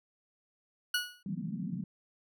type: tone with exponential decay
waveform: 20% pulse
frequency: 1461 Hz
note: F#6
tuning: 22 cents flat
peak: -21 dBFS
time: 0.94-1.23 s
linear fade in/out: 5 ms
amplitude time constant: 61 ms
type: band-pass noise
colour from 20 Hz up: white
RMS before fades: -37 dBFS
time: 1.26-1.84 s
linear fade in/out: 2 ms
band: 160 to 210 Hz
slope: 48 dB/octave
effects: none